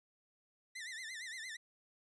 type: tone with vibrato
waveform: sawtooth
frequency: 1910 Hz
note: A#6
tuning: 42 cents sharp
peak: -40 dBFS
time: 0.75-1.57 s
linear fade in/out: 10 ms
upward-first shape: sine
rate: 8.7 Hz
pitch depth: 150 cents each way
effects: resampled to 22050 Hz